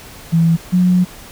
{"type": "tone pair in turn", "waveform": "sine", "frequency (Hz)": [165.6, 180.88], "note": ["E3", "F#3"], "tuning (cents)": [8, -39], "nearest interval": "major second", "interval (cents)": 153, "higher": "second", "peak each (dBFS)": -9, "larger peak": "neither", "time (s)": [[0.32, 0.57], [0.72, 1.05]], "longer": "second", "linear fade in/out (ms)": 20, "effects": ["pink hiss -37 dBFS RMS until 1.31 s"]}